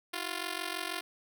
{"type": "ring-modulated tone", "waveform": "5% pulse", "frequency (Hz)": 350, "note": "F4", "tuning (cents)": 4, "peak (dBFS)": -20, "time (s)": [0.13, 1.01], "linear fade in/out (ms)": 10, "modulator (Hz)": 23.1, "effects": []}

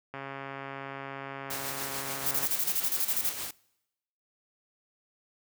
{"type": "click train", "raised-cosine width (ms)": 0.5, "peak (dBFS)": -24, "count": 318, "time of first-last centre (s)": [0.14, 2.454], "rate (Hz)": 137}
{"type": "noise with tremolo", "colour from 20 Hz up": "white", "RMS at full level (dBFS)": -35, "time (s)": [1.5, 3.51], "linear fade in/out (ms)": 5, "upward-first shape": "sine", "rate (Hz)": 6.9, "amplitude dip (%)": 40}
{"type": "noise bursts", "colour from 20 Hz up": "violet", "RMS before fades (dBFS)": -28, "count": 13, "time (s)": [2.26, 3.296], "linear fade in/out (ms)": 5, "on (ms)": 52, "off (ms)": 30}
{"effects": ["noise-tail reverb RT60 0.9 s tail -24 dB re dry", "high-pass 60 Hz 12 dB/octave"]}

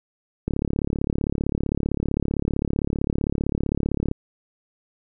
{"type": "click train", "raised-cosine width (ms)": 3, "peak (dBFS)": -10, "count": 130, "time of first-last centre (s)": [0.48, 4.114], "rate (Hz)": 35.5, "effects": []}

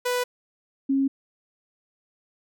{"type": "tone pair in turn", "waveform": ["sawtooth", "sine"], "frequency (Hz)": [494.3, 271.9], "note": ["B4", "C#4"], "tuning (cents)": [1, -33], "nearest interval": "minor seventh", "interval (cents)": 1034, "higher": "first", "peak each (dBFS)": -19, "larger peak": "neither", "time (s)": [[0.05, 0.24], [0.89, 1.08]], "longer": "neither", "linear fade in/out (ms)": 10, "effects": []}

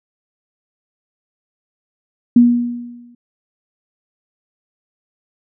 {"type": "tone with exponential decay", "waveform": "sine", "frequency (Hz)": 240.3, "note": "B3", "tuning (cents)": -47, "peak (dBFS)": -3, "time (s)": [2.36, 3.15], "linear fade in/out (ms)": 5, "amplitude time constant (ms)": 170, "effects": []}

